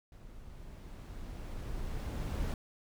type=noise with level ramp; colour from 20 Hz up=brown; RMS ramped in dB=-52 to -33 dBFS; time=0.12-2.54 s; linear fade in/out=2 ms; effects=none